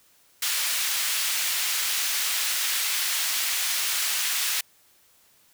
pink high-pass noise, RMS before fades -26 dBFS, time 0.42-4.61 s, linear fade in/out 5 ms, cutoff 2200 Hz, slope 12 dB/octave, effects white hiss -60 dBFS RMS until 5.53 s

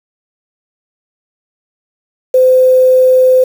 sine tone with quantisation, 513 Hz, C5, 34 cents flat, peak -4 dBFS, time 2.34-3.44 s, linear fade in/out 5 ms, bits 5, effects none

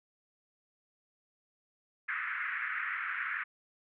white band-pass noise, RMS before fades -36 dBFS, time 2.08-3.44 s, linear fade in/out 10 ms, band 1300 to 2100 Hz, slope 48 dB/octave, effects none

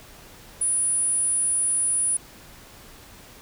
sine tone, 9800 Hz, D#9, 27 cents flat, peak -20 dBFS, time 0.61-2.17 s, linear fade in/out 5 ms, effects pink hiss -47 dBFS RMS until 3.41 s

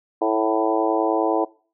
harmonic tone with a mistuned harmonic, 110 Hz, A2, in tune, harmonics 3 / 4 / 5 / 6 / 7 / 8 / 9, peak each -23 / -24 / -26 / -25 / -25 / -29 / -29 dBFS, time 0.21-1.45 s, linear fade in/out 10 ms, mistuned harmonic 7, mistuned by -20 cents, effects noise-tail reverb RT60 0.4 s tail -22 dB re dry

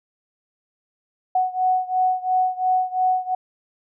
sine beating tone pair, 740 / 742.9 Hz, F#5 / F#5, 0 / +7 cents, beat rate 2.9 Hz, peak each -20 / -22 dBFS, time 1.35-3.35 s, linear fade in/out 5 ms, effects none

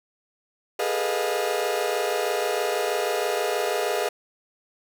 40% pulse tone cluster, 406.6 / 432.9 / 489.8 / 620 / 706 Hz, G#4 / A4 / B4 / D#5 / F5, -37 / -28 / -14 / -6 / +19 cents, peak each -29 dBFS, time 0.79-4.09 s, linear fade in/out 5 ms, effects none

